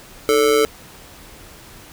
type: tone with amplitude modulation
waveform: square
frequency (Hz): 440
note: A4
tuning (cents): 0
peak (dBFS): -10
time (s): 0.29-0.65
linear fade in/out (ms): 0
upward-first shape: sine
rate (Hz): 131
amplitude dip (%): 75
effects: pink hiss -42 dBFS RMS until 1.92 s